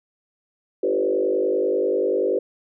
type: tone with frequency modulation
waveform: sine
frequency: 440 Hz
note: A4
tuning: in tune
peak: -18 dBFS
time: 0.83-2.39 s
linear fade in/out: 5 ms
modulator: 50.3 Hz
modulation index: 2
effects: none